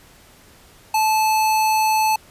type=tone; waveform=square; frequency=870 Hz; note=A5; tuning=20 cents flat; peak=-16 dBFS; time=0.94-2.16 s; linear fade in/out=5 ms; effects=pink hiss -49 dBFS RMS until 2.3 s + resampled to 32000 Hz